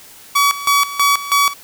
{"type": "tone with tremolo", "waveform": "sawtooth", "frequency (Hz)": 1136, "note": "C#6", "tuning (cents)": 42, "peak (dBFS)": -7, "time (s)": [0.35, 1.54], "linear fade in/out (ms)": 10, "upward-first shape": "square", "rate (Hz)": 3.1, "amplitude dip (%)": 80, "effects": ["white hiss -41 dBFS RMS until 1.63 s"]}